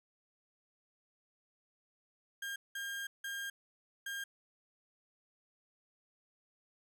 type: tone bursts at uneven times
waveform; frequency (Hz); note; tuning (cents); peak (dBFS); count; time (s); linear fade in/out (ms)
35% pulse; 1609; G6; +45; -37; 4; 2.42-2.56 / 2.75-3.07 / 3.24-3.5 / 4.06-4.24; 5
effects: none